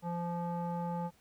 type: tone with low-pass filter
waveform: square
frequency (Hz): 172.6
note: F3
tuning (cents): -20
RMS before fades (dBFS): -36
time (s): 0.02-1.11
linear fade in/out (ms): 50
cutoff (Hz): 890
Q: 3.5
effects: pink hiss -67 dBFS RMS until 1.2 s